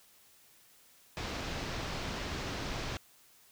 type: low-pass noise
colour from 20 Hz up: pink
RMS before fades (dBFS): -38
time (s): 1.17-2.97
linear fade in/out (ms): 0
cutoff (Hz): 5800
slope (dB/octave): 24
effects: white hiss -62 dBFS RMS until 3.51 s